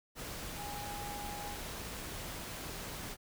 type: tone in noise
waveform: sine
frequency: 821 Hz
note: G#5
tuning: 20 cents flat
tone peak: -43 dBFS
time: 0.55-1.56 s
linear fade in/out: 50 ms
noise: pink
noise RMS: -43 dBFS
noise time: 0.15-3.17 s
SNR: -3 dB
effects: none

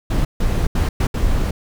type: noise bursts at uneven times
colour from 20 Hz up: brown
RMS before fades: -17 dBFS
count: 5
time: 0.1-0.25 / 0.4-0.67 / 0.75-0.89 / 1-1.07 / 1.14-1.51 s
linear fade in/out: 5 ms
effects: none

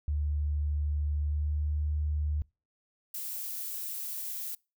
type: tone with pitch glide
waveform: sine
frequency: 73.9 to 74.93 Hz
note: D2 to D2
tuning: +11 to +35 cents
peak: -27 dBFS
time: 0.08-2.42 s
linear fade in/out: 0 ms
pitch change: +24 cents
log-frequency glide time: 1.24-1.48 s
type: noise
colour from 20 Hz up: violet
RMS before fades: -37 dBFS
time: 3.14-4.55 s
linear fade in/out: 5 ms
effects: noise-tail reverb RT60 0.3 s tail -26 dB re dry

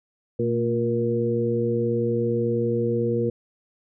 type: harmonic tone with a mistuned harmonic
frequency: 118.3 Hz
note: A#2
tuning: 26 cents sharp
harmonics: 1 / 2 / 3 / 4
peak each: -27 / -27 / -27 / -24 dBFS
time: 0.39-3.3 s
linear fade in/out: 5 ms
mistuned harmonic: 2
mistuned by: -54 cents
effects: none

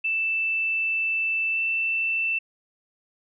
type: tone with pitch glide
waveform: sine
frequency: 2650 to 2667 Hz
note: E7 to E7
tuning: +9 to +20 cents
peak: -22 dBFS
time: 0.04-2.39 s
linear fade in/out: 10 ms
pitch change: +11 cents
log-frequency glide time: 1.52-1.59 s
effects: none

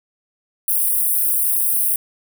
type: high-pass noise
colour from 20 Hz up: white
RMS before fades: -18 dBFS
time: 0.68-1.96 s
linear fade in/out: 2 ms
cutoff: 8900 Hz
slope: 96 dB/octave
effects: none

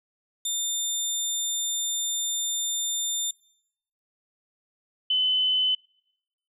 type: tone pair in turn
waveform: 20% pulse / sine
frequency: 3600 / 3027 Hz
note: A7 / F#7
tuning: +39 / +39 cents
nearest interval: minor third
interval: 300 cents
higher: first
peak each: -20 dBFS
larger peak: neither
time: 0.45-3.31 / 5.1-5.75 s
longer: first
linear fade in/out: 5 ms
effects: noise-tail reverb RT60 0.8 s tail -25 dB re dry

